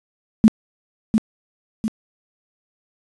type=tone with echo; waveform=sine; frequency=220 Hz; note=A3; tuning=in tune; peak=-6 dBFS; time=0.44-0.48 s; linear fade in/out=0 ms; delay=700 ms; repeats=2; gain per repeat=-6 dB; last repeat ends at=1.88 s; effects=resampled to 22050 Hz + 7-bit